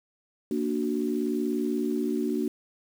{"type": "chord", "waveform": "sine", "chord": "Bb augmented", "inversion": "none", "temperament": "equal", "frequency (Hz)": [233.1, 293.7, 370], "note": ["Bb3", "D4", "F#4"], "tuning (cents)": [0, 0, 0], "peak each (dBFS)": [-29, -29, -30], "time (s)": [0.51, 2.48], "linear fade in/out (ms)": 2, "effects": ["8-bit"]}